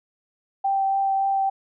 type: tone with vibrato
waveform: sine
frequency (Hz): 781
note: G5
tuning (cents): -7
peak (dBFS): -19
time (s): 0.64-1.5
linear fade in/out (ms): 10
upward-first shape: triangle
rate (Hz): 3.5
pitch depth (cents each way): 11
effects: none